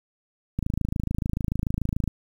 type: click train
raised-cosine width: 5 ms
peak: -13 dBFS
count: 41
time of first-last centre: 0.59-2.077 s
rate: 26.9 Hz
effects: 8-bit